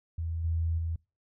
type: tone with level steps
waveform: sine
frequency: 82.41 Hz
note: E2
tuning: in tune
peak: -30 / -26 / -29 dBFS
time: 0.18-0.96 s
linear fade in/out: 5 ms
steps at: 0.44 / 0.78 s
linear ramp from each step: 5 ms
effects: noise-tail reverb RT60 0.3 s tail -26 dB re dry